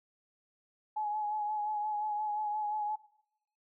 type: tone with vibrato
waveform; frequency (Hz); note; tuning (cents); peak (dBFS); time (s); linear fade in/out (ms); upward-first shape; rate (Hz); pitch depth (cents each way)
sine; 844; G#5; +28; -31; 0.96-2.96; 10; sine; 5.7; 30
effects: noise-tail reverb RT60 0.8 s tail -22 dB re dry